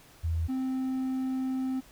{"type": "tone pair in turn", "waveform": ["sine", "triangle"], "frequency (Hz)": [82.2, 261], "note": ["E2", "C4"], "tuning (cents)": [-4, -4], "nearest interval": "octave + minor sixth", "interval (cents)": 2000, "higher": "second", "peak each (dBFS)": -26, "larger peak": "neither", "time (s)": [[0.23, 0.48], [0.48, 1.81]], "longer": "second", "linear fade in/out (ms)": 20, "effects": ["pink hiss -56 dBFS RMS until 1.91 s"]}